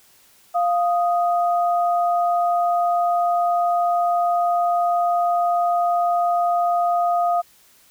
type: tone pair together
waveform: sine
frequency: 698.5 / 1244.6 Hz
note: F5 / D#6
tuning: 0 / 0 cents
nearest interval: minor seventh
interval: 1000 cents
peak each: -17 / -25 dBFS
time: 0.54-7.42 s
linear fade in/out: 20 ms
effects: white hiss -54 dBFS RMS until 7.9 s